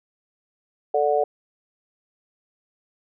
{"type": "chord", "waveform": "sine", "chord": "D major", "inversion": "second", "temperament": "just", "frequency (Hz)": [440.5, 587.3, 734.2], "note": ["A4", "D5", "F#5"], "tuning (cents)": [2, 0, -14], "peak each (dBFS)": -22, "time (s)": [0.94, 1.24], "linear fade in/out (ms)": 5, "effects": []}